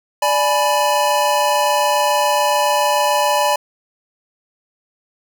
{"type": "chord", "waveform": "square", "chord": "G# diminished", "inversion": "second", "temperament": "equal with one note detuned", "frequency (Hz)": [587.3, 841.2, 987.8], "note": ["D5", "G#5", "B5"], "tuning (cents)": [0, 22, 0], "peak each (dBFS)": -19, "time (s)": [0.22, 3.56], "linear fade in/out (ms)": 5, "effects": []}